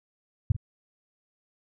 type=tone with echo; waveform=sine; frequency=103.83 Hz; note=G#2; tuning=in tune; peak=-15 dBFS; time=0.5-0.52 s; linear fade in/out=5 ms; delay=45 ms; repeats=1; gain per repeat=-13 dB; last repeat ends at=0.565 s; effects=none